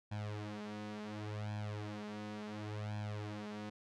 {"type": "tone with flanger", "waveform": "sawtooth", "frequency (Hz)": 105.3, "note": "G#2", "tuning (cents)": 24, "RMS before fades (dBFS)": -43, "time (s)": [0.11, 3.7], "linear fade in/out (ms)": 10, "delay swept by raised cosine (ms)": [1.2, 5.5], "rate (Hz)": 0.7, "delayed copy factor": 0.95, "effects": ["low-pass 5000 Hz 12 dB/octave"]}